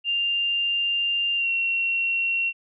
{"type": "tone with pitch glide", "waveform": "sine", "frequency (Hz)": [2794, 2733], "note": ["F7", "F7"], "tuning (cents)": [0, -38], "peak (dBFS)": -21, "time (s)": [0.04, 2.53], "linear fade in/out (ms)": 50, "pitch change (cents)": -38, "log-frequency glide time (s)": [1.36, 1.49], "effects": []}